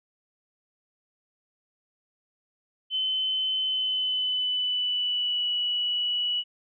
sine tone with pitch glide, 3052 to 2941 Hz, G7 to F#7, -47 to -11 cents, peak -24 dBFS, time 2.9-6.44 s, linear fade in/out 50 ms, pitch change -64 cents, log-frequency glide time 3.62-5.49 s, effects none

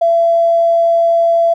triangle tone with tanh clipping, 673 Hz, E5, 36 cents sharp, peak -8 dBFS, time 0.01-1.54 s, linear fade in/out 10 ms, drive 3 dB, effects none

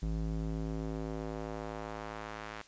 square tone with band-pass filter sweep, 53.8 Hz, A1, 38 cents flat, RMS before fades -38 dBFS, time 0.02-2.62 s, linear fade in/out 5 ms, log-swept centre 130 to 1700 Hz, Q 0.85, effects white hiss -59 dBFS RMS until 2.67 s + resampled to 16000 Hz

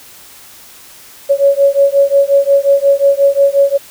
sine beating tone pair, 555 / 560.6 Hz, C#5 / C#5, +2 / +19 cents, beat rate 5.6 Hz, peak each -10 dBFS, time 1.29-3.78 s, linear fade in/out 20 ms, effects white hiss -38 dBFS RMS until 3.9 s

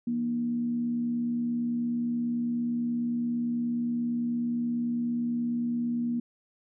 sine tone with frequency modulation, 238 Hz, A#3, 36 cents sharp, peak -26 dBFS, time 0.07-6.2 s, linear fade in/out 5 ms, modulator 69.2 Hz, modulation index 0.28, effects none

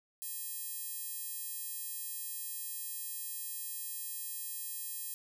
square tone with high-pass filter, 360 Hz, F#4, 47 cents flat, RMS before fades -41 dBFS, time 0.22-5.14 s, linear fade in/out 0 ms, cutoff 11000 Hz, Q 0.97, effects none

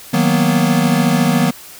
square chord, B major seventh, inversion first, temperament equal with one note detuned, 157.55 / 185 / 233.1 / 246.9 Hz, D#3 / F#3 / A#3 / B3, +22 / 0 / 0 / 0 cents, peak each -18 dBFS, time 0.13-1.51 s, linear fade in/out 10 ms, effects white hiss -37 dBFS RMS until 1.79 s

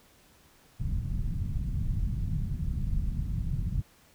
pink low-pass noise, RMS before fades -30 dBFS, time 0.79-3.82 s, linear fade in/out 10 ms, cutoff 170 Hz, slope 24 dB/octave, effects pink hiss -60 dBFS RMS until 4.14 s

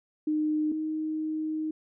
sine tone pair in turn, 306.2 / 311.9 Hz, D#4 / D#4, -28 / +4 cents, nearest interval unison, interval 32 cents, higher second, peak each -24 / -28 dBFS, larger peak first, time 0.27-0.72 / 0.72-1.71 s, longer second, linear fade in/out 5 ms, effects none

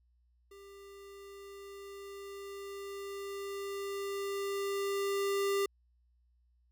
square tone with level ramp, 397.2 Hz, G4, 23 cents sharp, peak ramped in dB -52 to -29 dBFS, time 0.51-5.66 s, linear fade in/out 5 ms, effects added 60 Hz sine -67 dBFS peak until 6.71 s

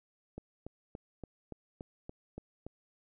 click train, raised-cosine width 2 ms, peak -29 dBFS, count 9, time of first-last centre 0.38-2.666 s, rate 3.5 Hz, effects none

